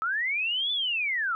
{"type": "linear two-way sweep", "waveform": "sine", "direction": "up then down", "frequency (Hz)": [1268, 3520, 1268], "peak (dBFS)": -25, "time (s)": [0.02, 1.35], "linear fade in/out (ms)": 0, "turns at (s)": 0.72, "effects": []}